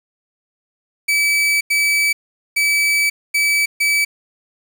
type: tone bursts at uneven times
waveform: 40% pulse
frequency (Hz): 2298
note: D7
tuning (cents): -38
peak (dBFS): -13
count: 5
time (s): 1.08-1.61 / 1.7-2.13 / 2.56-3.1 / 3.34-3.66 / 3.8-4.05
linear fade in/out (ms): 10
effects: 7-bit